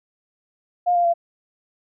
sine tone with pitch steps, 710 / 696.6 / 683.4 Hz, F5 / F5 / F5, +28 / -5 / -38 cents, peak -15 dBFS, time 0.86-1.139 s, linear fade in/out 20 ms, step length 93 ms, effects none

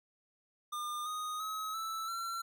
square tone with pitch steps, 1206 / 1242.1 / 1279.2 / 1317.4 / 1356.8 Hz, D6 / D#6 / D#6 / E6 / E6, +46 / -3 / +48 / -1 / +50 cents, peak -37 dBFS, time 0.72-2.42 s, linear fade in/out 10 ms, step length 340 ms, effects none

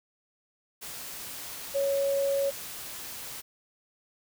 sine tone in noise, 555 Hz, C#5, 2 cents sharp, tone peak -24 dBFS, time 1.74-2.51 s, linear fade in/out 20 ms, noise white, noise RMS -40 dBFS, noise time 0.81-3.42 s, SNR +13 dB, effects none

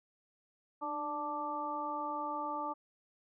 harmonic tone with a mistuned harmonic, 293.7 Hz, D4, in tune, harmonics 1 / 2 / 3 / 4, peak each -44 / -44 / -38 / -39 dBFS, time 0.81-2.74 s, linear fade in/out 20 ms, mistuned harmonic 1, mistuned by +45 cents, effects none

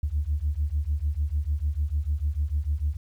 sine beating tone pair, 70.6 / 77.3 Hz, C#2 / D#2, +32 / -11 cents, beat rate 6.7 Hz, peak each -26 dBFS, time 0.03-2.97 s, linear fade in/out 5 ms, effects tanh soft clip ceiling -17 dBFS + 10-bit

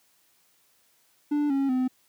triangle tone with pitch steps, 293.7 / 274 / 255.7 Hz, D4 / C#4 / C4, 0 / -20 / -40 cents, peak -20 dBFS, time 1.31-1.88 s, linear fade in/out 10 ms, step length 190 ms, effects white hiss -65 dBFS RMS until 2.08 s + high-pass 100 Hz 12 dB/octave

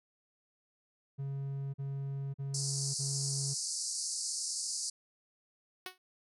triangle tone bursts, 137.9 Hz, C#3, 9 cents flat, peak -33 dBFS, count 4, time 1.18-3.546 s, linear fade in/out 20 ms, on 560 ms, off 42 ms
pink band-pass noise, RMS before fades -37 dBFS, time 2.54-4.9 s, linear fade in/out 5 ms, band 4500 to 10000 Hz, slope 96 dB/octave
5% pulse tone with exponential decay, 370 Hz, F#4, in tune, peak -25 dBFS, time 5.86-5.98 s, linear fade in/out 2 ms, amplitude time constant 25 ms
effects none

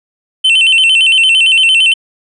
triangle tone with vibrato, 2879 Hz, F#7, 48 cents flat, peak -4 dBFS, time 0.44-1.94 s, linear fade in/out 10 ms, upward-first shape square, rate 8.8 Hz, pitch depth 110 cents each way, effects resampled to 24000 Hz

